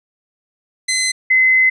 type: tone pair in turn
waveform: 15% pulse / sine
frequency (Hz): 2045 / 2045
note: C7 / C7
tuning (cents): -40 / -40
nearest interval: unison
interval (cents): 0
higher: neither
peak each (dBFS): -9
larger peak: neither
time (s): 0.88-1.12 / 1.3-1.7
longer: second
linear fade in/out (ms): 10
effects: resampled to 24000 Hz